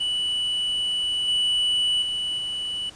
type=tone with level steps; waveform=triangle; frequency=2960 Hz; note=F#7; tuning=in tune; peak=-21 / -18 / -23 / -25 dBFS; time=0-2.9 s; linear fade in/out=10 ms; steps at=1.28 / 2.02 / 2.38 s; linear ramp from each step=2 ms; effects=pink hiss -47 dBFS RMS until 2.95 s + resampled to 22050 Hz